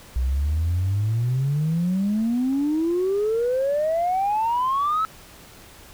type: exponential sweep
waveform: sine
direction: up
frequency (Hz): 60.9 to 1318.5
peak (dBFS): -18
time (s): 0.16-5.05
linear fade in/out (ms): 0
effects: tanh soft clip ceiling -16 dBFS + pink hiss -46 dBFS RMS until 5.93 s